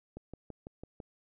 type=click train; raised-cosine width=2 ms; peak=-30 dBFS; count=6; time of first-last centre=0.17-1.002 s; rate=6.01 Hz; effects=none